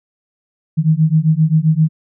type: beating tone pair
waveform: sine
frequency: 154 / 161.6 Hz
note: D#3 / E3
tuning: -17 / -34 cents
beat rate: 7.6 Hz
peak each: -13 dBFS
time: 0.77-1.89 s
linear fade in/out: 20 ms
effects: none